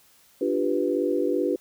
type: chord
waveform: sine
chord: G dominant seventh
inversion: second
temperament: equal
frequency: 293.7 / 349.2 / 392 / 493.9 Hz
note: D4 / F4 / G4 / B4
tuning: 0 / 0 / 0 / 0 cents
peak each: -27 dBFS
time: 0.41-1.56 s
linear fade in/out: 5 ms
effects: white hiss -58 dBFS RMS until 1.6 s